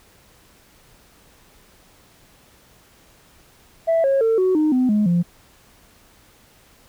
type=tone with pitch steps; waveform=sine; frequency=659.3 / 544.9 / 450.3 / 372.2 / 307.6 / 254.2 / 210.1 / 173.62 Hz; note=E5 / C#5 / A4 / F#4 / D#4 / C4 / G#3 / F3; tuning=0 / -30 / +40 / +10 / -20 / -50 / +20 / -10 cents; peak=-13 dBFS; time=3.87-5.23 s; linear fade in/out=20 ms; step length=170 ms; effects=tanh soft clip ceiling -12 dBFS + pink hiss -53 dBFS RMS until 6.88 s